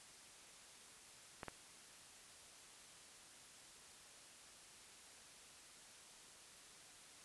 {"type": "clicks", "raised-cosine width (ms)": 0.5, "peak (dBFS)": -30, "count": 2, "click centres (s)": [1.432, 1.483], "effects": ["white hiss -60 dBFS RMS until 7.24 s", "resampled to 24000 Hz"]}